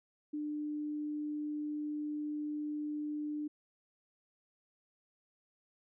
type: tone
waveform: sine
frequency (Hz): 298.8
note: D4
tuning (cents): +30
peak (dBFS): -35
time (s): 0.33-3.48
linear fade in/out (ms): 10
effects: none